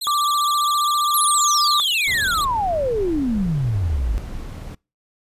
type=tone with vibrato; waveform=sawtooth; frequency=3723 Hz; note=A#7; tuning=3 cents flat; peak=-21 dBFS; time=0.01-2.45 s; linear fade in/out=10 ms; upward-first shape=sine; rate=15 Hz; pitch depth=220 cents each way
type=tone with pitch glide; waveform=sine; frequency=1174.7 to 1182.2 Hz; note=D6 to D6; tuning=0 to +11 cents; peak=-17 dBFS; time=0.07-1.8 s; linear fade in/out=0 ms; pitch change=+11 cents; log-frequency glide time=0.41-1.08 s
type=exponential sweep; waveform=sine; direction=down; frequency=11840 to 48.27 Hz; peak=-18 dBFS; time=1.14-4.18 s; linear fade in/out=0 ms
type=noise; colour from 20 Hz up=brown; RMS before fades=-31 dBFS; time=2.07-4.75 s; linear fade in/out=5 ms
effects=noise-tail reverb RT60 0.3 s tail -26 dB re dry + resampled to 32000 Hz